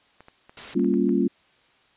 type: clicks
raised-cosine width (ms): 0.5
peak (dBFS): -31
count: 8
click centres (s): 0.206 / 0.284 / 0.495 / 0.743 / 0.795 / 0.845 / 0.94 / 1.092
type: noise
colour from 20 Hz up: white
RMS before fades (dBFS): -37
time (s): 0.57-0.74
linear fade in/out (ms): 2
type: chord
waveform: sine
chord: G half-diminished seventh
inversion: none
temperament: equal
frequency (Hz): 196 / 233.1 / 277.2 / 349.2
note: G3 / Bb3 / Db4 / F4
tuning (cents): 0 / 0 / 0 / 0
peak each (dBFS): -24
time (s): 0.75-1.28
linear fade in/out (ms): 10
effects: white hiss -60 dBFS RMS until 1.96 s + resampled to 8000 Hz